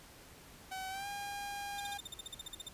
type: tone with pitch glide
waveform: sawtooth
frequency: 758 to 807.7 Hz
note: F#5 to G#5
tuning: +42 to -48 cents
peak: -36 dBFS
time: 0.71-1.98 s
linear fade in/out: 10 ms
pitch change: +110 cents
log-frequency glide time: 0.89-1.07 s
type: tone bursts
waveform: sawtooth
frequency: 3618 Hz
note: A7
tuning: 48 cents sharp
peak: -38 dBFS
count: 14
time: 1.78-2.686 s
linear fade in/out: 5 ms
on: 22 ms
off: 46 ms
effects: pink hiss -56 dBFS RMS until 2.73 s + resampled to 32000 Hz